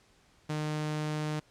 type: tone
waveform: sawtooth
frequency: 152.5 Hz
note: D#3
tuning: 34 cents flat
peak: -27 dBFS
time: 0.49-1.4 s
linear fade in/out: 10 ms
effects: pink hiss -64 dBFS RMS until 1.5 s + low-pass 8000 Hz 12 dB/octave